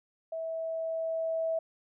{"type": "tone with level ramp", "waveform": "sine", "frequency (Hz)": 651, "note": "E5", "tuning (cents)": -22, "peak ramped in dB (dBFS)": [-33, -27], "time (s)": [0.32, 1.59], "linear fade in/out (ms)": 5, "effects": []}